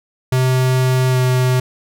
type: tone with pitch glide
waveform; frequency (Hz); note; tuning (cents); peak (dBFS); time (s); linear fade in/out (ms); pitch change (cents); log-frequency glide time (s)
square; 128.8 to 127.47; C3 to C3; -27 to -45; -13; 0.32-1.6; 5; -18; 1.08-1.19
effects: none